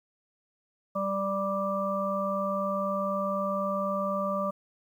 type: harmonic tone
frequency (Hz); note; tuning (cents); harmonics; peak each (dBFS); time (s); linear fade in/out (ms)
196; G3; 0; 1 / 3 / 5 / 6; -33 / -30 / -42 / -31; 0.95-4.51; 10
effects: 10-bit